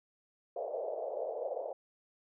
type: band-pass noise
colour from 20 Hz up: white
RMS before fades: -38 dBFS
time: 0.56-1.73 s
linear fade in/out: 5 ms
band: 470 to 660 Hz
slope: 48 dB/octave
effects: none